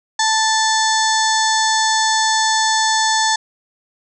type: harmonic tone with a mistuned harmonic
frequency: 880 Hz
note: A5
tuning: in tune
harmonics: 1 / 2 / 4 / 5 / 6 / 7 / 8 / 9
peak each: -17 / -20 / -23 / -24 / -25 / -25 / -26 / -27 dBFS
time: 0.19-3.36 s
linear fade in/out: 5 ms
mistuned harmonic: 8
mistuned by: -74 cents
effects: none